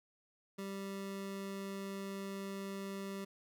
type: tone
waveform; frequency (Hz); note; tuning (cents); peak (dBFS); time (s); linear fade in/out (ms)
25% pulse; 196; G3; 0; -37; 0.58-3.25; 10
effects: none